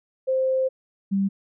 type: tone pair in turn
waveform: sine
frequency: 523.3 / 196.02 Hz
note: C5 / G3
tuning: 0 / 0 cents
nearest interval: octave + perfect fourth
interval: 1700 cents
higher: first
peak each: -19 dBFS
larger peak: neither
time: 0.27-0.69 / 1.11-1.29 s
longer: first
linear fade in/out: 20 ms
effects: none